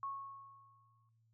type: tone with exponential decay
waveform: sine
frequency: 1099 Hz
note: C#6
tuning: 15 cents flat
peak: -38 dBFS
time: 0.03-1.09 s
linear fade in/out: 1 ms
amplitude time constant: 230 ms
effects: noise-tail reverb RT60 0.4 s tail -18 dB re dry + added 113 Hz sine -70 dBFS peak until 1.33 s